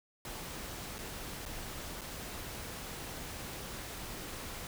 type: noise with dropouts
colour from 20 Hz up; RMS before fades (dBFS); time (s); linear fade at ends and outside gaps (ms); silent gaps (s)
pink; -43; 0.25-4.67; 1; 0.983-0.988 / 1.454-1.461 / 2.01-2.016
effects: none